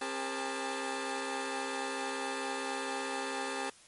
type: tone cluster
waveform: 15% pulse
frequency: 267.2 / 403 / 470.9 / 875 Hz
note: C4 / G4 / A#4 / A5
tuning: +36 / +48 / +18 / -10 cents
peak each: -33 / -32 / -37 / -34 dBFS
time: 0.01-3.7 s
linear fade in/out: 5 ms
effects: white hiss -58 dBFS RMS until 3.87 s + MP3 48 kbps